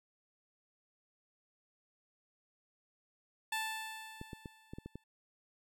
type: tone with exponential decay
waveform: 15% pulse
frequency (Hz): 880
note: A5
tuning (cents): 0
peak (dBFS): -27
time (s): 3.52-5.04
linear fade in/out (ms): 5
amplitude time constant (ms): 330
type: clicks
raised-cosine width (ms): 3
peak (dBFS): -31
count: 7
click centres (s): 4.214 / 4.332 / 4.458 / 4.735 / 4.785 / 4.86 / 4.956
effects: none